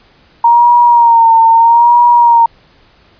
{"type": "tone with vibrato", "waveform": "sine", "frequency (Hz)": 932.3, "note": "A#5", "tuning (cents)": 0, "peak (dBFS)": -3, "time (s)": [0.44, 2.46], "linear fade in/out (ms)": 5, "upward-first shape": "sine", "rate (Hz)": 0.78, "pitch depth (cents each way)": 49, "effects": ["pink hiss -47 dBFS RMS until 3.19 s", "resampled to 11025 Hz"]}